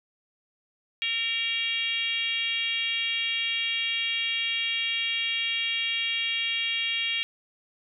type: tone with frequency modulation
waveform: sine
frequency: 2794 Hz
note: F7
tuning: in tune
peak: -25 dBFS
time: 1.02-7.23 s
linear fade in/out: 0 ms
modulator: 481 Hz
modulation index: 1.4
effects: none